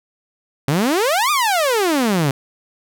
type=exponential two-way sweep; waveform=sawtooth; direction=up then down; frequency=130.81 to 1244.5 to 130.81 Hz; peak=-11 dBFS; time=0.68-2.31 s; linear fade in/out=2 ms; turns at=1.31 s; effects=none